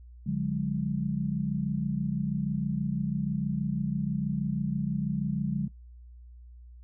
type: tone cluster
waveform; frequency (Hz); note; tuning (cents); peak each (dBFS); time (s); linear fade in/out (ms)
sine; 143.5 / 178.4 / 204.6; D3 / F3 / G#3; -40 / +37 / -26; -31; 0.26-5.68; 10
effects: noise-tail reverb RT60 0.1 s tail -18 dB re dry + added 60 Hz sine -46 dBFS peak until 6.83 s